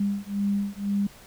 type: beating tone pair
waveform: sine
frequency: 200.1 / 202.1 Hz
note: G3 / G#3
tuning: +36 / -47 cents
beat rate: 2 Hz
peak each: -27 dBFS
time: 0-1.07 s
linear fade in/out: 5 ms
effects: pink hiss -50 dBFS RMS until 1.26 s